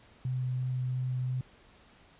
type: tone with vibrato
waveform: sine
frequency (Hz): 127.4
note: C3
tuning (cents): -46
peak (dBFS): -29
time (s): 0.25-1.41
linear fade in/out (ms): 2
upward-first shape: sine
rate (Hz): 2.9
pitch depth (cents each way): 8
effects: pink hiss -59 dBFS RMS until 2.19 s + resampled to 8000 Hz